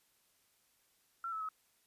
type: tone with pitch steps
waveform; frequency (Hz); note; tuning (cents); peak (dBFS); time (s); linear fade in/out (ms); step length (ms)
sine; 1355 / 1305 / 1280; E6 / E6 / D#6; +47 / -18 / +49; -37; 1.24-1.489; 2; 83
effects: white hiss -73 dBFS RMS until 1.86 s + resampled to 32000 Hz